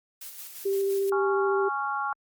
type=noise with tremolo; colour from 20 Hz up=blue; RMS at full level=-40 dBFS; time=0.21-1.1 s; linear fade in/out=5 ms; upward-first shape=square; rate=5.8 Hz; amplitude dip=40%
type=tone with vibrato; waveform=sine; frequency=392.6 Hz; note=G4; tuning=3 cents sharp; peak=-23 dBFS; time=0.65-1.69 s; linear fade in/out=10 ms; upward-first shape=sine; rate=14 Hz; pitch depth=11 cents each way
type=chord; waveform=sine; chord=Db major; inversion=second; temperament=just; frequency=831.5 / 1108.7 / 1385.9 Hz; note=Ab5 / Db6 / F6; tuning=+2 / 0 / -14 cents; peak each=-31 dBFS; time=1.12-2.13 s; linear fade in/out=2 ms
effects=Opus 48 kbps